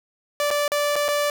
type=tone with dropouts; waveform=sawtooth; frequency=584 Hz; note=D5; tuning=10 cents flat; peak=-16 dBFS; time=0.4-1.3 s; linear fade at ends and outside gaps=1 ms; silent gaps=0.505-0.511 / 0.679-0.718 / 0.957-0.962 / 1.082-1.086 s; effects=none